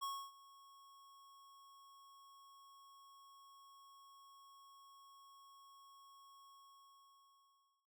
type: tone with ADSR envelope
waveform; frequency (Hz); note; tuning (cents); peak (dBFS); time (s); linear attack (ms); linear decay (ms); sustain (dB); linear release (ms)
square; 1100; C#6; -14; -40; 0.01-7.88; 22; 280; -21; 1400
effects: none